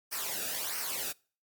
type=noise with flanger; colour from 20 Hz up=white; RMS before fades=-35 dBFS; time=0.11-1.13 s; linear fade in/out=20 ms; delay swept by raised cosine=0.27 to 0.97 ms; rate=1.5 Hz; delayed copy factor=-0.7; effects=noise-tail reverb RT60 0.4 s tail -25 dB re dry + MP3 96 kbps